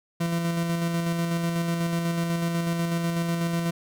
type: tone with tremolo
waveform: 40% pulse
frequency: 168.9 Hz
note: E3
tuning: 42 cents sharp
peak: -22 dBFS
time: 0.2-3.71 s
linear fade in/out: 10 ms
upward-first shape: square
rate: 8.1 Hz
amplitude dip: 30%
effects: none